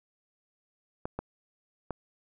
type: clicks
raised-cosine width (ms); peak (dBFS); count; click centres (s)
1; -19; 3; 1.055 / 1.19 / 1.907
effects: none